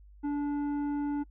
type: tone with tanh clipping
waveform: sine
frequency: 289.6 Hz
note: D4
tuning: 24 cents flat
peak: -30 dBFS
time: 0.23-1.24 s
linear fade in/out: 20 ms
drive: 9 dB
effects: noise-tail reverb RT60 0.1 s tail -26 dB re dry + added 50 Hz sine -51 dBFS peak until 1.3 s